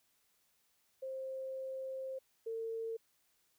sine tone pair in turn, 528 / 452.2 Hz, C5 / A4, +16 / +47 cents, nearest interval minor third, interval 269 cents, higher first, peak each -39 / -37 dBFS, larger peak second, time 1.02-2.19 / 2.46-2.97 s, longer first, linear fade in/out 10 ms, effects white hiss -75 dBFS RMS until 3.58 s

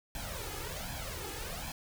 pink noise with flanger, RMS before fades -40 dBFS, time 0.15-1.72 s, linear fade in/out 2 ms, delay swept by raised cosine 1.2 to 2.4 ms, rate 1.3 Hz, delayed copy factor +0.75, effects none

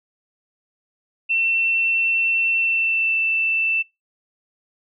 sine tone with pitch glide, 2695 to 2663 Hz, E7 to E7, +38 to +17 cents, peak -17 dBFS, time 1.29-3.83 s, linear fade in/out 20 ms, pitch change -21 cents, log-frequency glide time 2.57-3.17 s, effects noise-tail reverb RT60 0.2 s tail -25 dB re dry

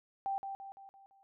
sine tone with echo, 784 Hz, G5, in tune, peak -32 dBFS, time 0.26-0.38 s, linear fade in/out 0 ms, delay 170 ms, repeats 5, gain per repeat -6 dB, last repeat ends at 1.23 s, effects none

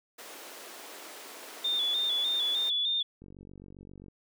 pink high-pass noise, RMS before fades -46 dBFS, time 0.18-2.7 s, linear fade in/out 10 ms, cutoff 330 Hz, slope 24 dB/octave
sine tone with vibrato, 3526 Hz, A7, 3 cents sharp, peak -26 dBFS, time 1.64-3.03 s, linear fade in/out 10 ms, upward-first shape square, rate 3.3 Hz, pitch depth 47 cents each way
click train, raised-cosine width 3 ms, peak -36 dBFS, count 42, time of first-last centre 3.22-4.083 s, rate 47.5 Hz
effects none

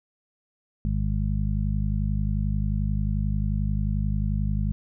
harmonic tone, 51.3 Hz, G#1, 21 cents flat, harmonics 1 / 2 / 3 / 4, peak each -25 / -28 / -30 / -31 dBFS, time 0.85-4.72 s, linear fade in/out 0 ms, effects none

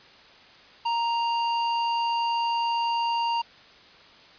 square tone, 932.3 Hz, A#5, in tune, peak -24 dBFS, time 0.85-3.42 s, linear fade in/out 10 ms, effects white hiss -51 dBFS RMS until 4.38 s + resampled to 11025 Hz

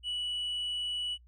sine tone with tanh clipping, 2948 Hz, F#7, 7 cents flat, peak -32 dBFS, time 0.03-1.18 s, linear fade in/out 50 ms, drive 1 dB, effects noise-tail reverb RT60 0.1 s tail -26 dB re dry + added 60 Hz sine -55 dBFS peak until 1.27 s

